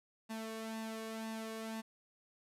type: tone with flanger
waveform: sawtooth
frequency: 222.2 Hz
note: A3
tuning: 17 cents sharp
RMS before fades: -43 dBFS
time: 0.29-1.82 s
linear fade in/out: 20 ms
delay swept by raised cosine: 1.1 to 1.8 ms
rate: 2 Hz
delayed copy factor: +0.6
effects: resampled to 32000 Hz + 11-bit